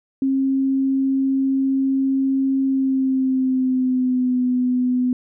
sine tone with pitch glide, 268.5 to 250.5 Hz, C4 to B3, +45 to +25 cents, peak -16 dBFS, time 0.22-5.13 s, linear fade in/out 2 ms, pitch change -120 cents, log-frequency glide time 2.65-4.4 s, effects none

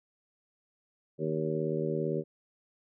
harmonic tone with a mistuned harmonic, 77.78 Hz, D#2, in tune, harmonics 2 / 3 / 4 / 5 / 6 / 7, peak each -34 / -38 / -38 / -33 / -36 / -38 dBFS, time 1.18-2.24 s, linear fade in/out 50 ms, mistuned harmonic 7, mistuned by +36 cents, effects none

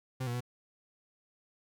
40% pulse tone with pitch steps, 129.2 / 120.5 / 122.9 Hz, C3 / B2 / B2, -21 / -42 / -8 cents, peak -32 dBFS, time 0.2-0.407 s, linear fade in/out 10 ms, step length 69 ms, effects none

